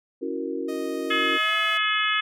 sine chord, F# dominant seventh, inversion second, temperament equal, 277.2 / 329.6 / 370 / 466.2 Hz, C#4 / E4 / F#4 / A#4, 0 / 0 / 0 / 0 cents, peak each -32 dBFS, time 0.21-1.38 s, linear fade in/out 20 ms
sawtooth tone with pitch glide, 622.3 to 658.9 Hz, D#5 to E5, 0 to -1 cents, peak -32 dBFS, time 0.68-1.78 s, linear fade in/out 10 ms, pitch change +99 cents, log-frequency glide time 1.36-1.55 s
harmonic tone, 425.4 Hz, G#4, 42 cents sharp, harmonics 3 / 4 / 5 / 6 / 7 / 8, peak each -26 / -27 / -28 / -29 / -29 / -30 dBFS, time 1.1-2.21 s, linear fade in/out 10 ms
effects none

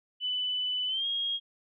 sine tone with pitch glide, 2994 to 3265 Hz, F#7 to G#7, +20 to -30 cents, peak -28 dBFS, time 0.2-1.4 s, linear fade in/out 50 ms, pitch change +150 cents, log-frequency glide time 0.87-1.06 s, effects none

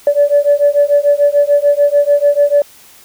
sine beating tone pair, 574 / 580.8 Hz, D5 / D5, -40 / -19 cents, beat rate 6.8 Hz, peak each -10 dBFS, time 0.07-2.62 s, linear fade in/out 2 ms, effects tanh soft clip ceiling -1 dBFS + white hiss -42 dBFS RMS until 3.04 s

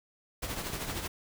pink noise with tremolo, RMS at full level -34 dBFS, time 0.42-1.08 s, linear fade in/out 10 ms, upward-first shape triangle, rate 13 Hz, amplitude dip 60%
clicks, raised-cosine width 2 ms, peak -31 dBFS, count 4, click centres 0.5 / 0.701 / 0.734 / 0.943 s
effects none

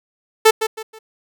sawtooth tone with echo, 440 Hz, A4, in tune, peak -3 dBFS, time 0.45-0.51 s, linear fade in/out 10 ms, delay 160 ms, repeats 3, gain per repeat -10 dB, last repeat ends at 0.99 s, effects none

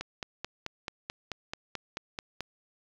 click train, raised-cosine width 0.2 ms, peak -17 dBFS, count 12, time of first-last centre 0.01-2.407 s, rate 4.59 Hz, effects low-pass 6000 Hz 12 dB/octave + 8-bit

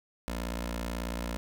15% pulse tone with notch filter, 58.27 Hz, A#1, in tune, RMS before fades -35 dBFS, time 0.28-1.37 s, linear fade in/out 0 ms, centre 120 Hz, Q 0.82, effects none

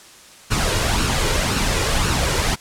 pink noise with flanger, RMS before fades -19 dBFS, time 0.5-2.56 s, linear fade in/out 20 ms, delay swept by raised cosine 0.71 to 2.11 ms, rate 1.9 Hz, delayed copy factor +0.5, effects white hiss -44 dBFS RMS until 2.6 s + low-pass 9000 Hz 12 dB/octave

